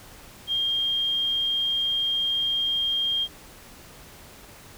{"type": "tone", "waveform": "sine", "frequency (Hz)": 3213, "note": "G7", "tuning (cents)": 42, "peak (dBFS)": -22, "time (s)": [0.47, 3.28], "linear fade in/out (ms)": 50, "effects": ["pink hiss -47 dBFS RMS until 4.77 s"]}